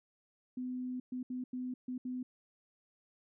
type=tone bursts at uneven times; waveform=sine; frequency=252.3 Hz; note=B3; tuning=37 cents sharp; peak=-36 dBFS; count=6; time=0.57-1 / 1.12-1.23 / 1.3-1.44 / 1.53-1.74 / 1.88-1.98 / 2.05-2.23 s; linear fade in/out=5 ms; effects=none